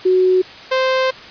sine / sawtooth tone pair in turn, 370 / 521.4 Hz, F#4 / C5, 0 / -6 cents, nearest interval tritone, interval 594 cents, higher second, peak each -10 dBFS, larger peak neither, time 0.05-0.42 / 0.71-1.11 s, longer second, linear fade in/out 10 ms, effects white hiss -36 dBFS RMS until 1.3 s + resampled to 11025 Hz

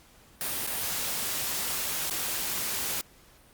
white noise with dropouts, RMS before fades -31 dBFS, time 0.41-3.01 s, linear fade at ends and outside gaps 0 ms, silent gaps 0.665-0.673 / 2.098-2.109 s, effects pink hiss -57 dBFS RMS until 3.53 s + Opus 48 kbps

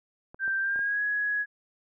clicks, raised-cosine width 1 ms, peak -32 dBFS, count 4, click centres 0.345 / 0.479 / 0.76 / 0.792 s
sine tone with pitch glide, 1570 to 1673 Hz, G6 to G#6, +2 to +12 cents, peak -25 dBFS, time 0.39-1.46 s, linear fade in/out 50 ms, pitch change +110 cents, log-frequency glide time 0.6-1.02 s
effects none

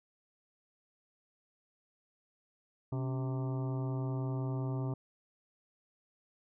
harmonic tone with a mistuned harmonic, 130 Hz, C3, 11 cents flat, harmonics 1 / 2 / 3 / 4 / 5 / 6 / 7 / 8 / 9, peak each -33 / -41 / -44 / -53 / -48 / -55 / -51 / -57 / -54 dBFS, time 2.92-4.94 s, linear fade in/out 5 ms, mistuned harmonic 2, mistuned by +100 cents, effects none

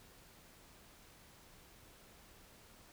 silence, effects pink hiss -61 dBFS RMS until 2.92 s

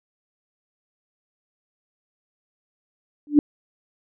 sine tone with exponential growth, 293.8 Hz, D4, 1 cent sharp, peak -6 dBFS, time 3.27-3.39 s, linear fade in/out 1 ms, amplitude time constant 25 ms, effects none

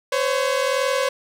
sawtooth tone pair together, 512.8 / 554.4 Hz, C5 / C#5, -35 / 0 cents, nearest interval minor second, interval 135 cents, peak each -18 dBFS, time 0.12-1.09 s, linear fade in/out 5 ms, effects low-pass 9000 Hz 12 dB/octave + 8-bit

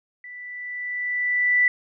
sine tone with level ramp, 1975.5 Hz, B6, in tune, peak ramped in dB -37 to -14 dBFS, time 0.24-1.68 s, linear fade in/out 2 ms, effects none

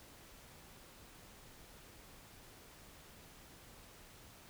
silence, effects pink hiss -58 dBFS RMS until 4.49 s

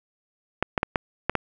clicks, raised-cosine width 0.5 ms, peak -6 dBFS, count 6, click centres 0.626 / 0.778 / 0.831 / 0.958 / 1.296 / 1.353 s, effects none

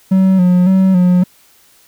triangle tone with vibrato, 184.6 Hz, F#3, 4 cents flat, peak -5 dBFS, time 0.11-1.24 s, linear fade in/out 10 ms, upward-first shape square, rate 1.8 Hz, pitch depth 46 cents each way, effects white hiss -49 dBFS RMS until 1.87 s

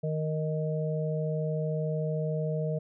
harmonic tone, 155.56 Hz, D#3, in tune, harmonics 1 / 3 / 4, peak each -29 / -34 / -35 dBFS, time 0.03-2.79 s, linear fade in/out 10 ms, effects none

